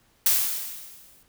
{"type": "noise with exponential decay", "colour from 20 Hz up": "blue", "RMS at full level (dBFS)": -18, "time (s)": [0.26, 1.23], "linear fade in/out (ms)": 2, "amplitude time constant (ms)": 210, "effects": ["pink hiss -63 dBFS RMS until 1.28 s"]}